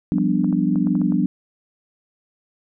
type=chord; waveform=sine; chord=G dominant seventh; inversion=third; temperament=equal; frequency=174.61 / 196 / 246.9 / 293.7 Hz; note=F3 / G3 / B3 / D4; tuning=0 / 0 / 0 / 0 cents; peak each=-22 / -21 / -22 / -22 dBFS; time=0.12-1.26 s; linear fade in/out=0 ms
type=clicks; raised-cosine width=1 ms; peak=-23 dBFS; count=8; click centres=0.183 / 0.444 / 0.527 / 0.758 / 0.871 / 0.953 / 1.016 / 1.122 s
effects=none